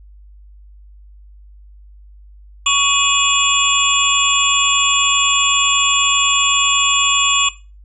sine tone cluster, 1123 / 2515 / 2880 / 3382 / 7210 Hz, C#6 / D#7 / F#7 / G#7 / A8, +22 / +18 / -47 / +31 / +41 cents, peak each -18 dBFS, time 2.66-7.49 s, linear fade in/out 5 ms, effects noise-tail reverb RT60 0.3 s tail -18 dB re dry + added 50 Hz sine -39 dBFS peak until 7.84 s

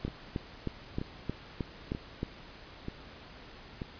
two click trains, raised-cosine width 3 ms, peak -19 / -23 dBFS, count 8 / 5, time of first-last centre 0.05-2.231 / 0.08-3.818 s, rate 3.21 / 1.07 Hz, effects pink hiss -50 dBFS RMS until 3.99 s + resampled to 11025 Hz

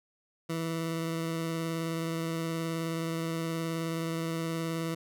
20% pulse tone with vibrato, 164.1 Hz, E3, 8 cents flat, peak -26 dBFS, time 0.49-4.95 s, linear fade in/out 10 ms, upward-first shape sine, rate 19 Hz, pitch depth 15 cents each way, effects none

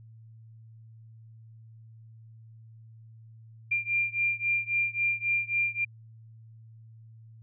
sine beating tone pair, 2386 / 2389.7 Hz, D7 / D7, +27 / +30 cents, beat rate 3.7 Hz, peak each -28 / -29 dBFS, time 3.71-5.85 s, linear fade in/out 10 ms, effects added 112 Hz sine -48 dBFS peak until 7.42 s

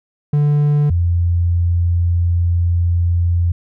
triangle / sine tone pair in turn, 146.83 / 86.43 Hz, D3 / F2, 0 / -17 cents, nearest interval major sixth, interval 917 cents, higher first, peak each -9 / -12 dBFS, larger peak first, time 0.33-0.9 / 0.9-3.52 s, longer second, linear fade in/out 5 ms, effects none

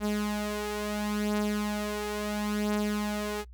sawtooth beating tone pair, 208.8 / 209.53 Hz, G#3 / G#3, +10 / +16 cents, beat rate 0.73 Hz, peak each -26 / -30 dBFS, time 0-3.45 s, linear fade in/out 50 ms, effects noise-tail reverb RT60 0.1 s tail -24 dB re dry + added 60 Hz sine -45 dBFS peak until 3.53 s

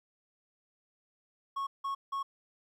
triangle tone bursts, 1100 Hz, C#6, 14 cents flat, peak -30 dBFS, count 3, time 1.56-2.23 s, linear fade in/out 10 ms, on 110 ms, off 170 ms, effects 12-bit

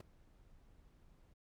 brown noise with ADSR envelope, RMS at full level -42 dBFS, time 0-1.34 s, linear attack 4 ms, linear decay 10 ms, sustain -22 dB, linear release 15 ms, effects none

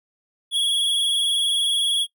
square tone with vibrato, 3322 Hz, G#7, in tune, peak -19 dBFS, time 0.51-2.07 s, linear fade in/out 50 ms, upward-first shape sine, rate 20 Hz, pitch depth 51 cents each way, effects noise-tail reverb RT60 0.1 s tail -23 dB re dry

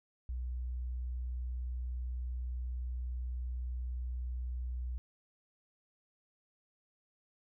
sine tone, 61.74 Hz, B1, in tune, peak -35 dBFS, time 0.29-4.98 s, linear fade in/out 0 ms, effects none

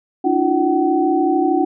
sine tone cluster, 290.7 / 322.9 / 355.7 / 756 Hz, D4 / E4 / F4 / F#5, -18 / -36 / +32 / +37 cents, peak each -19 dBFS, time 0.24-1.65 s, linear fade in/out 10 ms, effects none

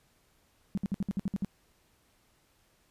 sine tone bursts, 196 Hz, G3, in tune, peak -27 dBFS, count 9, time 0.75-1.447 s, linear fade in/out 0 ms, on 25 ms, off 59 ms, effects pink hiss -68 dBFS RMS until 2.9 s + resampled to 32000 Hz

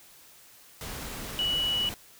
sine tone in noise, 2942 Hz, F#7, 11 cents flat, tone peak -25 dBFS, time 1.39-1.89 s, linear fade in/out 0 ms, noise pink, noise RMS -38 dBFS, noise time 0.81-1.94 s, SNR +10 dB, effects white hiss -54 dBFS RMS until 2.19 s

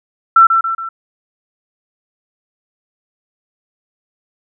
sine tone with echo, 1342 Hz, E6, 31 cents sharp, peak -3 dBFS, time 0.36-0.47 s, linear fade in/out 5 ms, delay 140 ms, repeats 3, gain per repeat -6 dB, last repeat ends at 0.89 s, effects none

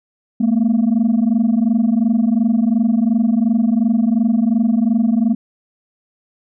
sine tone pair together, 216.2 / 239 Hz, A3 / A#3, -30 / +43 cents, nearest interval major second, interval 173 cents, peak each -13 dBFS, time 0.4-5.35 s, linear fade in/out 10 ms, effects tanh soft clip ceiling -9 dBFS

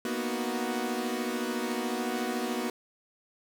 sawtooth chord, B major seventh, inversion third, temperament equal, 233.1 / 246.9 / 311.1 / 370 Hz, A#3 / B3 / D#4 / F#4, 0 / 0 / 0 / 0 cents, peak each -31 / -30 / -35 / -31 dBFS, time 0.05-2.7 s, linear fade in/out 2 ms, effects none

